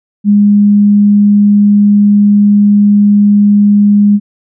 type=tone; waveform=sine; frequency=205.1 Hz; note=G#3; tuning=21 cents flat; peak=-3 dBFS; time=0.24-4.2 s; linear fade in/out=50 ms; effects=none